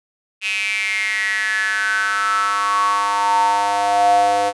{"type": "tone with high-pass filter sweep", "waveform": "square", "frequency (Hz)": 101.3, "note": "G#2", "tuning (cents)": -43, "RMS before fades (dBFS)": -18, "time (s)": [0.41, 4.53], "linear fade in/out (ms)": 50, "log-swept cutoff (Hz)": [2600, 610], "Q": 9.1, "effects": ["resampled to 24000 Hz"]}